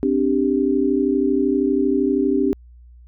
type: chord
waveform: sine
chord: C suspended second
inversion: none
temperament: just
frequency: 261.6 / 294.3 / 392.4 Hz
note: C4 / D4 / G4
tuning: 0 / +4 / +2 cents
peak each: -20 dBFS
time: 0.03-2.53 s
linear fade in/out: 0 ms
effects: added 60 Hz sine -42 dBFS peak until 3.07 s